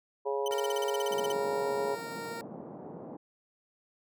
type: harmonic tone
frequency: 138.59 Hz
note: C#3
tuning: in tune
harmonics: 3 / 4 / 5 / 6 / 7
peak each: -31 / -35 / -41 / -42 / -37 dBFS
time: 0.25-1.96 s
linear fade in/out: 20 ms
type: tone bursts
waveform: sawtooth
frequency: 3044 Hz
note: F#7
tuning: 48 cents sharp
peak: -32 dBFS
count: 15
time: 0.46-1.32 s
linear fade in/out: 2 ms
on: 20 ms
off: 40 ms
type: tone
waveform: 15% pulse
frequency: 462.4 Hz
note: A#4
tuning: 14 cents flat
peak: -32 dBFS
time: 0.51-2.41 s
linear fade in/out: 0 ms
type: band-pass noise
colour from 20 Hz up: pink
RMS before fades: -44 dBFS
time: 1.1-3.17 s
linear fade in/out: 10 ms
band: 160 to 790 Hz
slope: 24 dB/octave
effects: none